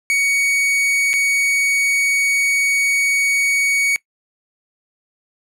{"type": "tone with dropouts", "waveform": "45% pulse", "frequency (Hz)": 2239, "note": "C#7", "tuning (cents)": 17, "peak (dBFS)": -14, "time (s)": [0.1, 3.96], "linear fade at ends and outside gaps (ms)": 0, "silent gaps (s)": [1.132, 1.138], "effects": ["noise-tail reverb RT60 0.1 s tail -21 dB re dry", "low-pass 12000 Hz 12 dB/octave"]}